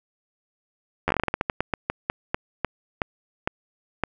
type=slowing click train; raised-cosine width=0.5 ms; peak=-7 dBFS; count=21; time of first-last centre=1.08-4.037 s; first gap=11 ms; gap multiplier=1.23; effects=none